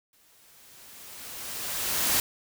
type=noise with exponential growth; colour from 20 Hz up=white; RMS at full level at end=-23 dBFS; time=0.13-2.2 s; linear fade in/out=1 ms; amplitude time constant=450 ms; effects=none